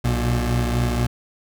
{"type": "tone pair together", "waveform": "25% pulse", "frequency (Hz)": [61.74, 119.41], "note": ["B1", "A#2"], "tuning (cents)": [0, 42], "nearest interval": "major seventh", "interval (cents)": 1142, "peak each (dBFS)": -18, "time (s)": [0.04, 1.07], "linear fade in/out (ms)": 10, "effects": []}